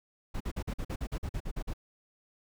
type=noise bursts; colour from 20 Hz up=brown; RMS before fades=-34 dBFS; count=13; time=0.34-1.737 s; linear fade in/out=10 ms; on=65 ms; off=46 ms; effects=none